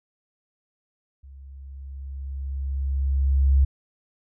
sine tone with level ramp, 68 Hz, C#2, 33 cents flat, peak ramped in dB -42 to -13 dBFS, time 1.23-3.65 s, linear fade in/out 10 ms, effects none

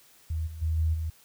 sine tone with level steps, 79.9 Hz, D#2, 47 cents sharp, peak -27 / -37 / -24 / -22 / -28 dBFS, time 0.3-1.1 s, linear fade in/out 5 ms, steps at 0.46 / 0.61 / 0.77 / 0.93 s, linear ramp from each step 20 ms, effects white hiss -58 dBFS RMS until 1.24 s

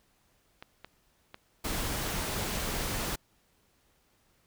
clicks, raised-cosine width 0.3 ms, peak -27 dBFS, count 3, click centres 0.625 / 0.846 / 1.344 s
pink noise, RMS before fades -33 dBFS, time 1.64-3.16 s, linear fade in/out 10 ms
effects pink hiss -69 dBFS RMS until 4.46 s

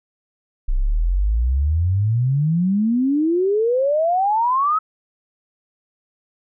sine exponential sweep, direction up, 30.08 to 1301 Hz, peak -15 dBFS, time 0.68-4.79 s, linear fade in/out 10 ms, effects none

